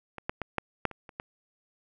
clicks, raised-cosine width 0.5 ms, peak -24 / -14 / -17 / -12 / -10 / -27 / -30 / -19 dBFS, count 8, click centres 0.183 / 0.295 / 0.417 / 0.583 / 0.853 / 0.913 / 1.092 / 1.199 s, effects none

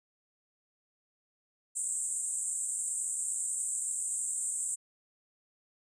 pink band-pass noise, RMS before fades -34 dBFS, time 1.75-4.76 s, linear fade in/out 20 ms, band 7500 to 9100 Hz, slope 96 dB/octave, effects resampled to 22050 Hz

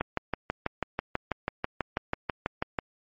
click train, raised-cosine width 0.5 ms, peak -12 dBFS, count 18, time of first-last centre 0.01-2.788 s, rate 6.12 Hz, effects MP3 32 kbps

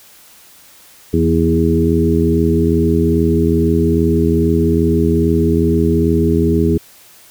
harmonic tone with a mistuned harmonic, 82.41 Hz, E2, in tune, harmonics 1 / 2 / 3 / 4 / 5, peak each -17 / -17 / -17 / -17 / -17 dBFS, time 1.13-6.78 s, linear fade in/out 10 ms, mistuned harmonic 3, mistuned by -27 cents, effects white hiss -44 dBFS RMS until 7.3 s

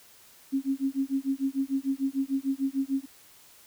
sine tone with tremolo, 271.2 Hz, C#4, 38 cents flat, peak -22 dBFS, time 0.52-3.06 s, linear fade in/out 20 ms, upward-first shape sine, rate 6.7 Hz, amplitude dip 100%, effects white hiss -55 dBFS RMS until 3.66 s

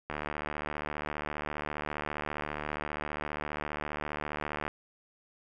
click train, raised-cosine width 0.5 ms, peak -19 dBFS, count 344, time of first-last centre 0.1-4.679 s, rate 74.9 Hz, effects none

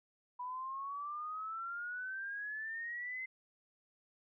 sine exponential sweep, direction up, 981 to 2072 Hz, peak -39 dBFS, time 0.39-3.26 s, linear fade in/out 10 ms, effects none

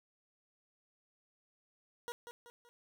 20% pulse tone with echo, 477.4 Hz, A#4, 41 cents sharp, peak -35 dBFS, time 2.08-2.12 s, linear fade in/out 0 ms, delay 190 ms, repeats 3, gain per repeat -7 dB, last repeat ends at 2.69 s, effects none

